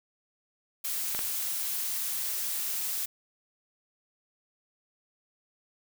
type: noise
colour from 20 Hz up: blue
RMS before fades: -32 dBFS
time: 0.84-3.06 s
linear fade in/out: 10 ms
type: clicks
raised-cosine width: 0.3 ms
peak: -18 dBFS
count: 2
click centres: 1.149 / 1.191 s
effects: none